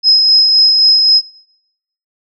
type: tone with tremolo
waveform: sine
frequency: 5110 Hz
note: D#8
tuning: 45 cents sharp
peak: -4 dBFS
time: 0.03-1.22 s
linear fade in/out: 50 ms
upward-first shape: sine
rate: 3.8 Hz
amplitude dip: 30%
effects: noise-tail reverb RT60 0.9 s tail -24 dB re dry